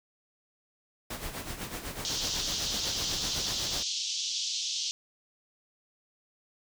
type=noise with tremolo; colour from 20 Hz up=pink; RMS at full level=-36 dBFS; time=1.1-3.83 s; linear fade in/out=5 ms; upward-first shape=sine; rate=8 Hz; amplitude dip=60%
type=band-pass noise; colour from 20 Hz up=white; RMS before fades=-33 dBFS; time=2.05-4.91 s; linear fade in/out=0 ms; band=3000 to 6400 Hz; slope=48 dB/octave
effects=none